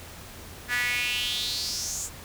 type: tone with high-pass filter sweep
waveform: sawtooth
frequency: 244.3 Hz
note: B3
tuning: 19 cents flat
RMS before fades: -29 dBFS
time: 0.68-2.1 s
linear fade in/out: 50 ms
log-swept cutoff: 1700 to 7600 Hz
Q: 5.2
effects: added 85 Hz sine -49 dBFS peak until 2.24 s + pink hiss -44 dBFS RMS until 2.24 s